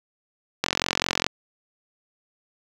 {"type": "click train", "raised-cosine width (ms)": 0.2, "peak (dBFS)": -3, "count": 29, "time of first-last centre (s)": [0.64, 1.265], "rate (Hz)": 44.8, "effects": ["high-pass 100 Hz 12 dB/octave", "7-bit"]}